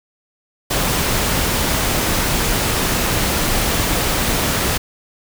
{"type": "noise", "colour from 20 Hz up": "pink", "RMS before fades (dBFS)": -18, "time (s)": [0.7, 4.78], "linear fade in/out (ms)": 10, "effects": []}